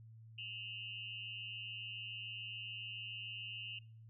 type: tone with amplitude modulation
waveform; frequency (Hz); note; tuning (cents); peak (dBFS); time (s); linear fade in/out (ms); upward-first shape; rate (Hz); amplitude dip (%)
sine; 2800; F7; +4; -39; 0.38-3.79; 5; sine; 207; 100
effects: noise-tail reverb RT60 0.5 s tail -23 dB re dry + added 112 Hz sine -54 dBFS peak until 4.09 s